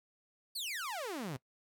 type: exponential sweep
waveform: sawtooth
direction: down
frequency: 4699 to 120 Hz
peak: -34 dBFS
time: 0.55-1.37 s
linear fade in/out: 10 ms
effects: noise-tail reverb RT60 0.1 s tail -20 dB re dry